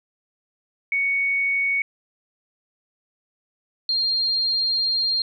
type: tone pair in turn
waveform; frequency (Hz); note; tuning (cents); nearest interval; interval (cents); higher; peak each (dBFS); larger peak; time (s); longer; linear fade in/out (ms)
sine; 2227 / 4204; C#7 / C8; +7 / +7; major seventh; 1100; second; -19; neither; 0.92-1.82 / 3.89-5.22; second; 2
effects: none